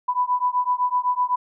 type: beating tone pair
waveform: sine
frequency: 989 / 996.9 Hz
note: B5 / B5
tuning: +2 / +16 cents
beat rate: 7.9 Hz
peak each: -22 / -22 dBFS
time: 0.08-1.36 s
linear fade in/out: 10 ms
effects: none